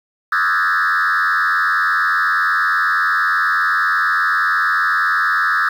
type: tone with frequency modulation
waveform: sine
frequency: 1480 Hz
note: F#6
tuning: in tune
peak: -11 dBFS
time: 0.32-5.69 s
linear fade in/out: 5 ms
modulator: 88.3 Hz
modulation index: 3.2
effects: tanh soft clip ceiling -12 dBFS + 7-bit